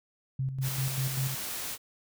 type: tone with tremolo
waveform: sine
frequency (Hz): 132.9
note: C3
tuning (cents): +27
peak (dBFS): -27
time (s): 0.39-1.35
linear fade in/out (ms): 5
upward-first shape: square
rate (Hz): 5.1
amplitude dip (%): 55
type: noise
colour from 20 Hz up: white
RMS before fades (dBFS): -36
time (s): 0.61-1.78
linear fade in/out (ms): 50
effects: none